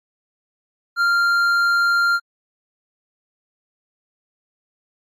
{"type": "tone with hard clipping", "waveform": "sine", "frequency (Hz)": 1392, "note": "F6", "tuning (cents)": -6, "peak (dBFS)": -16, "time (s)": [0.96, 2.2], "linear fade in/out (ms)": 50, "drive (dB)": 6, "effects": ["AAC 64 kbps"]}